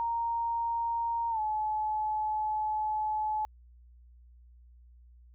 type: tone with pitch glide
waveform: sine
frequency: 930 to 857.8 Hz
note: A#5 to A5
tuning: -4 to -44 cents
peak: -28 dBFS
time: 0-3.45 s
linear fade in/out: 0 ms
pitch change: -140 cents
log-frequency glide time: 1.3-1.4 s
effects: added 60 Hz sine -53 dBFS peak until 5.34 s